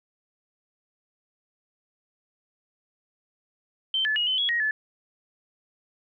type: tone with pitch steps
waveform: sine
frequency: 3109 / 1729 / 2889 / 3048 / 3342 / 1885 / 1730 Hz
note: G7 / A6 / F#7 / G7 / G#7 / A#6 / A6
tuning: -15 / -31 / -42 / -49 / +10 / +19 / -30 cents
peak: -22 dBFS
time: 3.94-4.71 s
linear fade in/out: 2 ms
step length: 110 ms
effects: none